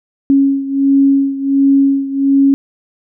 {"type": "beating tone pair", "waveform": "sine", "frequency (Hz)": [274.8, 276.2], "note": ["C#4", "C#4"], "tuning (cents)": [-15, -6], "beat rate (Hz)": 1.4, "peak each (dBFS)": [-10, -14], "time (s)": [0.3, 2.54], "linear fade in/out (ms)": 0, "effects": []}